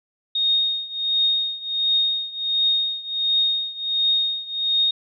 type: tone with tremolo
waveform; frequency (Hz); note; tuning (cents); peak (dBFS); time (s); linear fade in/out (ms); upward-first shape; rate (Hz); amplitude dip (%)
sine; 3712; A#7; -8; -15; 0.35-4.91; 5; triangle; 1.4; 90
effects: none